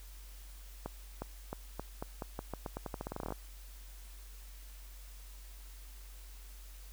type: accelerating click train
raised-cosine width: 1 ms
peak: -24 dBFS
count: 22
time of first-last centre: 0.86-3.323 s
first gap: 360 ms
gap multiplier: 0.86
effects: added 47 Hz sine -48 dBFS peak until 6.92 s + white hiss -58 dBFS RMS until 6.92 s